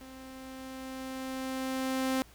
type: tone with level ramp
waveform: sawtooth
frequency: 262.3 Hz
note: C4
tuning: 4 cents sharp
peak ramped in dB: -43 to -23 dBFS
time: 0.01-2.22 s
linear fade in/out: 0 ms
effects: added 57 Hz sine -58 dBFS peak until 2.34 s + pink hiss -58 dBFS RMS until 2.34 s